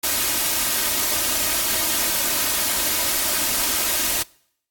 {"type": "noise with comb filter", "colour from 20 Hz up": "white", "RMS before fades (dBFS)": -21, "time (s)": [0.03, 4.23], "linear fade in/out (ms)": 10, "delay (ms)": 3.2, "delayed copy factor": 0.55, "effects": ["noise-tail reverb RT60 0.7 s tail -25 dB re dry", "AAC 64 kbps"]}